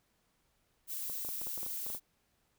violet noise, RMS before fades -39 dBFS, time 0.87-2 s, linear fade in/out 50 ms
clicks, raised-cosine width 1 ms, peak -34 dBFS, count 11, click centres 1.098 / 1.249 / 1.289 / 1.415 / 1.47 / 1.577 / 1.631 / 1.664 / 1.865 / 1.901 / 1.949 s
effects pink hiss -75 dBFS RMS until 2.58 s

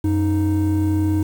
triangle tone pair together, 92.38 / 311.1 Hz, F#2 / D#4, -2 / 0 cents, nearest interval octave + major sixth, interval 2102 cents, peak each -16 dBFS, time 0.04-1.23 s, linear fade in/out 5 ms, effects tanh soft clip ceiling -9 dBFS + 7-bit

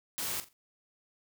white noise with echo, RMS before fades -35 dBFS, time 0.18-0.4 s, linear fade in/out 0 ms, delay 43 ms, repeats 3, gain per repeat -12 dB, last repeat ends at 0.529 s, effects none

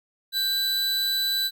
45% pulse tone pair together, 1576 / 3971 Hz, G6 / B7, +9 / +9 cents, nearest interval octave + major third, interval 1600 cents, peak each -35 / -23 dBFS, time 0.32-1.51 s, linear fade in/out 50 ms, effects none

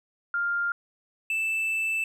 sine / triangle tone pair in turn, 1400 / 2643 Hz, F6 / E7, +4 / +4 cents, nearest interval major seventh, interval 1100 cents, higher second, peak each -24 / -23 dBFS, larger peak second, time 0.34-0.72 / 1.3-2.04 s, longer second, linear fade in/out 2 ms, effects none

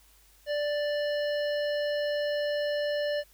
harmonic tone with a mistuned harmonic, 587.3 Hz, D5, in tune, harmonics 1 / 3 / 5 / 7 / 9, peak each -27 / -37 / -41 / -44 / -46 dBFS, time 0.46-3.24 s, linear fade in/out 50 ms, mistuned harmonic 7, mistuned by +39 cents, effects added 50 Hz sine -61 dBFS peak until 3.33 s + white hiss -61 dBFS RMS until 3.33 s

